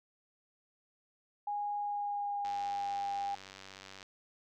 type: tone with pitch glide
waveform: sine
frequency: 823 to 801 Hz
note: G#5 to G5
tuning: -16 to +37 cents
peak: -33 dBFS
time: 1.47-3.35 s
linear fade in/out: 5 ms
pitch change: -47 cents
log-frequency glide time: 1.78-3.06 s
type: click train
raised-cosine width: 0.2 ms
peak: -31 dBFS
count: 153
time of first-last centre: 2.45-4.028 s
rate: 96.3 Hz
effects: none